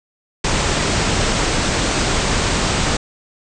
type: low-pass noise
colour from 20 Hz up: pink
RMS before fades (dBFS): -18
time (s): 0.44-2.97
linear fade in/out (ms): 5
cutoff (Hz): 8500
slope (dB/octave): 96
effects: none